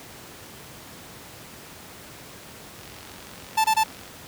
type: click train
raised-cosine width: 0.2 ms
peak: -26 dBFS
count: 60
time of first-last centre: 2.79-4.078 s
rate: 45.8 Hz
type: tone bursts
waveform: 45% pulse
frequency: 880 Hz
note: A5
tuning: in tune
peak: -17 dBFS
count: 3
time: 3.57-3.838 s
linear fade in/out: 10 ms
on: 74 ms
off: 23 ms
effects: pink hiss -43 dBFS RMS until 4.27 s + high-pass 80 Hz 12 dB/octave